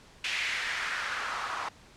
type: noise with band-pass filter sweep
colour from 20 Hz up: white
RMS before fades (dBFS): -33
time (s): 0.24-1.69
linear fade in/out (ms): 5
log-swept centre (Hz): 2500 to 1000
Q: 2.5
effects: pink hiss -55 dBFS RMS until 1.96 s + low-pass 7000 Hz 12 dB/octave